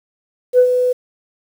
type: tone with ADSR envelope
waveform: sine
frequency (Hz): 499.2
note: B4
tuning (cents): +19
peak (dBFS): -4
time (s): 0.53-0.93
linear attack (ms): 56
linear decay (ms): 79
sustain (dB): -8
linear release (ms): 11
effects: tanh soft clip ceiling -2 dBFS + 7-bit